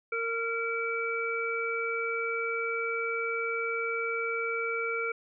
harmonic tone, 460 Hz, A#4, 23 cents flat, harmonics 1 / 3 / 5, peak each -33 / -33 / -33 dBFS, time 0.12-5.12 s, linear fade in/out 5 ms, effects none

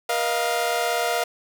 sawtooth chord, Bb suspended fourth, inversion none, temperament equal with one note detuned, 477.9 / 622.3 / 698.5 Hz, Bb4 / Eb5 / F5, +43 / 0 / 0 cents, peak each -23 / -25 / -20 dBFS, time 0.09-1.24 s, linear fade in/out 5 ms, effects 7-bit

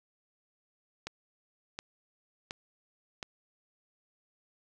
click train, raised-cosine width 0.2 ms, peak -20 dBFS, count 4, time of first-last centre 1.07-3.228 s, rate 1.39 Hz, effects none

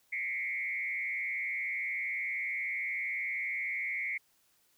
sine tone with frequency modulation, 2148 Hz, C7, 45 cents sharp, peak -32 dBFS, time 0.12-4.18 s, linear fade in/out 10 ms, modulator 127 Hz, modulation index 1.1, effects white hiss -70 dBFS RMS until 4.77 s

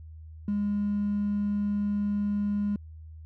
triangle tone with hard clipping, 204.9 Hz, G#3, 23 cents flat, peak -25 dBFS, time 0.48-2.76 s, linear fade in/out 2 ms, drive 3 dB, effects added 79 Hz sine -42 dBFS peak until 3.25 s

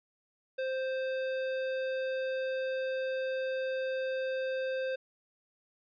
sine tone with hard clipping, 523.3 Hz, C5, in tune, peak -33 dBFS, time 0.58-4.96 s, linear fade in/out 10 ms, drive 14 dB, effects resampled to 11025 Hz

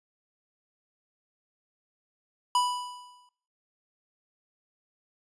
square tone with exponential decay, 987 Hz, B5, 1 cent flat, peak -21 dBFS, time 2.55-3.29 s, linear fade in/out 2 ms, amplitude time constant 160 ms, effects noise-tail reverb RT60 0.5 s tail -20 dB re dry + resampled to 24000 Hz

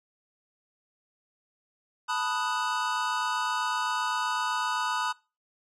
square chord, B dominant seventh, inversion third, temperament equal, 880 / 987.8 / 1244.5 / 1480 Hz, A5 / B5 / D#6 / F#6, 0 / 0 / 0 / 0 cents, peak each -35 / -32 / -33 / -34 dBFS, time 2.08-5.13 s, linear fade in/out 20 ms, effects noise-tail reverb RT60 0.3 s tail -23 dB re dry + low-pass 7000 Hz 12 dB/octave

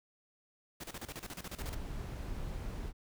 pink noise with tremolo, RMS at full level -43 dBFS, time 0.8-1.75 s, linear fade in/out 10 ms, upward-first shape square, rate 14 Hz, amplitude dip 80%
brown noise, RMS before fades -40 dBFS, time 1.57-2.93 s, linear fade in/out 50 ms
effects none

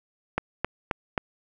click train, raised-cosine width 0.5 ms, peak -9 dBFS, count 4, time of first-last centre 0.38-1.178 s, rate 3.76 Hz, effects none

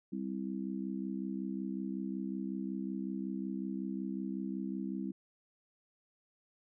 harmonic tone, 65.41 Hz, C2, in tune, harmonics 3 / 4 / 5, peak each -38 / -40 / -42 dBFS, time 0.12-5.12 s, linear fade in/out 10 ms, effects none

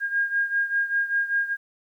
sine beating tone pair, 1619 / 1624.1 Hz, G#6 / G#6, -45 / -39 cents, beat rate 5.1 Hz, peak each -23 / -27 dBFS, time 0-1.57 s, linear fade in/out 50 ms, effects 10-bit

